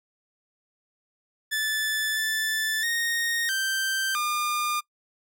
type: tone with pitch steps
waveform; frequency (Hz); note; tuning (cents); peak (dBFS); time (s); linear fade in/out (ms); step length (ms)
sawtooth; 1745 / 1756 / 1858 / 1563 / 1207; A6 / A6 / A#6 / G6 / D6; -15 / -4 / -6 / -6 / +47; -21; 1.51-4.81; 20; 660
effects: noise-tail reverb RT60 0.1 s tail -23 dB re dry